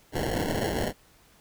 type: noise with sample-and-hold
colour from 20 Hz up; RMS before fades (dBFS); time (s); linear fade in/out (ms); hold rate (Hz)
white; -28; 0.12-0.93; 50; 1225
effects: pink hiss -59 dBFS RMS until 1.4 s